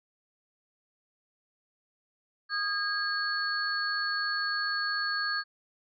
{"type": "tone cluster", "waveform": "sine", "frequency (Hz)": [1238, 1629, 4413], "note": ["D#6", "G#6", "C#8"], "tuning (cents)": [-9, -34, -9], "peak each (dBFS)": [-35, -30, -33], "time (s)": [2.49, 5.44], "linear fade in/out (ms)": 50, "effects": []}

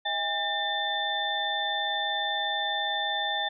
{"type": "tone cluster", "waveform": "sine", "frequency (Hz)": [638, 811, 1798, 3543], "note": ["D#5", "G#5", "A6", "A7"], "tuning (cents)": [43, -41, 37, 11], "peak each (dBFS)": [-38, -31, -32, -30], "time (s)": [0.05, 3.49], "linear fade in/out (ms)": 10, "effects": []}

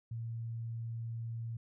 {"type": "tone", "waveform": "sine", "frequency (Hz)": 115, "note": "A#2", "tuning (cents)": -23, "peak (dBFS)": -37, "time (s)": [0.11, 1.57], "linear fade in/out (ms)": 5, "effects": []}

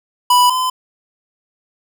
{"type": "tone pair in turn", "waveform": "square", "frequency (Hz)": [987.8, 1019.7], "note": ["B5", "C6"], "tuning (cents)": [0, -45], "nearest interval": "minor second", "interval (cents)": 55, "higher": "second", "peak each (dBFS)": [-9, -16], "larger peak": "first", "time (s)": [[0.3, 0.5], [0.5, 0.7]], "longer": "neither", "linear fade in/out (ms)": 5, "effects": []}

